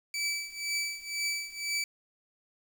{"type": "tone with tremolo", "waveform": "20% pulse", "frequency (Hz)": 2307, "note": "D7", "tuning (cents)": -31, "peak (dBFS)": -23, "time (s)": [0.14, 1.84], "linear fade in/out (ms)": 2, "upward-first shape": "triangle", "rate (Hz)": 2, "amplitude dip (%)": 90, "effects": ["9-bit"]}